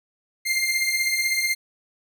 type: beating tone pair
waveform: sawtooth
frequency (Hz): 2093 / 2109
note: C7 / C7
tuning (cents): 0 / +13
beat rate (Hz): 16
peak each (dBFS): -23 / -19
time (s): 0.45-1.55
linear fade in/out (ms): 20
effects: none